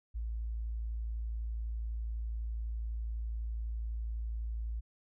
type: tone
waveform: sine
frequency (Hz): 56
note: A1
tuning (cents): +31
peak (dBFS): -34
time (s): 0.14-4.81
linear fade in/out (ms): 20
effects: none